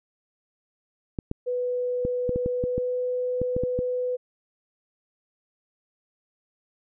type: clicks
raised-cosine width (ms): 3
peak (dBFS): -15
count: 12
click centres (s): 1.188 / 1.314 / 2.051 / 2.293 / 2.36 / 2.461 / 2.639 / 2.78 / 3.416 / 3.565 / 3.636 / 3.79
type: tone with pitch glide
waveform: sine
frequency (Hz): 495.1 to 499.1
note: B4 to B4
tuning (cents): +4 to +18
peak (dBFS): -24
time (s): 1.46-4.17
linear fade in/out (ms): 20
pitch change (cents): +14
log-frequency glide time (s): 2.49-2.98
effects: none